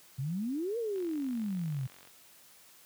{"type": "exponential two-way sweep", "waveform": "sine", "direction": "up then down", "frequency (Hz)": [125, 481.4, 125], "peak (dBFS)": -31, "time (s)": [0.18, 1.87], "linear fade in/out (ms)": 10, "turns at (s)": 0.78}
{"type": "click train", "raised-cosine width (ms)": 0.3, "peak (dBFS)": -38, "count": 52, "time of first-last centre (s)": [0.96, 2.074], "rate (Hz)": 45.8}
{"effects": ["white hiss -58 dBFS RMS until 2.85 s", "high-pass 80 Hz 12 dB/octave"]}